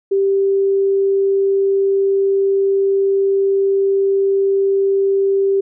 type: tone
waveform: sine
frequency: 392.1 Hz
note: G4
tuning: in tune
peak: -12 dBFS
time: 0.11-5.61 s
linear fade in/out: 10 ms
effects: none